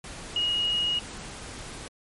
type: tone in noise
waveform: sine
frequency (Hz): 2884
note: F#7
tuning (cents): -45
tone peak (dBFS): -23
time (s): 0.36-0.99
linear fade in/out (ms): 2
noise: pink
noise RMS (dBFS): -40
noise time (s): 0.04-1.88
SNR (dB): +14
effects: MP3 48 kbps